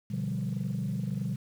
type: chord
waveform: sine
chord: G dominant seventh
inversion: first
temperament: equal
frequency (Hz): 123.47 / 146.83 / 174.61 / 196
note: B2 / D3 / F3 / G3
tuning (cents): 0 / 0 / 0 / 0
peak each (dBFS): -33 / -34 / -35 / -33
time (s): 0.1-1.36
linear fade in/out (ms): 10
effects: tanh soft clip ceiling -24 dBFS + 9-bit